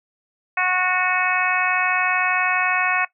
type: harmonic tone with a mistuned harmonic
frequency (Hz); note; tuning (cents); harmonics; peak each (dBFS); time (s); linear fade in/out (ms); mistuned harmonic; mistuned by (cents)
366.3; F#4; -17; 2 / 3 / 4 / 5 / 6 / 7; -25 / -25 / -25 / -25 / -25 / -25; 0.57-3.05; 5; 6; +15
effects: noise-tail reverb RT60 0.1 s tail -18 dB re dry